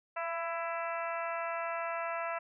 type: harmonic tone with a mistuned harmonic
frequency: 332.6 Hz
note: E4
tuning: 16 cents sharp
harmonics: 2 / 3 / 4 / 5 / 6 / 7 / 8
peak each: -37 / -40 / -39 / -45 / -45 / -48 / -46 dBFS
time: 0.16-2.39 s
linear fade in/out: 10 ms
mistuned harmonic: 2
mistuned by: +19 cents
effects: none